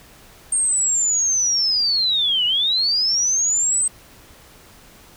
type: linear two-way sweep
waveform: sine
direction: down then up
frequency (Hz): 8700 to 2856 to 8320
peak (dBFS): -16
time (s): 0.52-3.88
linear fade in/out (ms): 5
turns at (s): 2.45
effects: pink hiss -47 dBFS RMS until 5.16 s